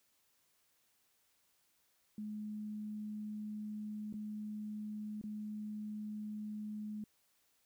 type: tone with dropouts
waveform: sine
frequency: 211.7 Hz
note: G#3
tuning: 33 cents sharp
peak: -40 dBFS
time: 2.18-7.04 s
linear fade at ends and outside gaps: 2 ms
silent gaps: 4.127-4.139 / 5.214-5.238 s
effects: white hiss -75 dBFS RMS until 7.65 s